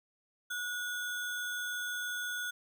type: tone with sample-and-hold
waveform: sine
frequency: 1457 Hz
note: F#6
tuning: 27 cents flat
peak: -34 dBFS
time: 0.5-2.51 s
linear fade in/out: 10 ms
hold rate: 4900 Hz
effects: none